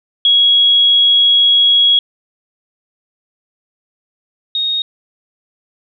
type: tone pair in turn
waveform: sine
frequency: 3322 / 3729 Hz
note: G#7 / A#7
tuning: 0 / 0 cents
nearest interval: major second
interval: 200 cents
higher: second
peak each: -7 / -14 dBFS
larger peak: first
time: 0.25-1.99 / 4.55-4.82 s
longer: first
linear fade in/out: 2 ms
effects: none